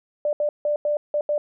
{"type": "tone bursts at uneven times", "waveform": "sine", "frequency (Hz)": 592, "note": "D5", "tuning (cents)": 14, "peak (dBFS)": -19, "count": 6, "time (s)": [[0.25, 0.33], [0.4, 0.49], [0.65, 0.76], [0.85, 0.97], [1.14, 1.21], [1.29, 1.38]], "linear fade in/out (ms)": 2, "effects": []}